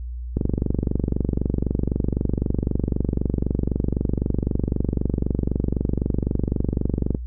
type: click train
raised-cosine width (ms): 3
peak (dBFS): -8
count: 163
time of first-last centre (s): 0.37-7.148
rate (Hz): 23.9
effects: noise-tail reverb RT60 0.1 s tail -20 dB re dry + added 60 Hz sine -28 dBFS peak until 7.26 s